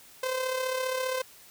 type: tone with amplitude modulation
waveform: sawtooth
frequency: 516 Hz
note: C5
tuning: 24 cents flat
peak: -22 dBFS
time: 0.23-1.22 s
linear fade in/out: 5 ms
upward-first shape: sine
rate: 35 Hz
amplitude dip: 50%
effects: white hiss -53 dBFS RMS until 1.5 s